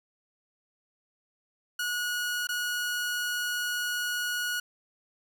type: tone with dropouts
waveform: sawtooth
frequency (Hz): 1455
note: F#6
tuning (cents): -29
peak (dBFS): -25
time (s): 1.79-4.6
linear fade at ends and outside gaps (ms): 5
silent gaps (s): 2.471-2.489
effects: none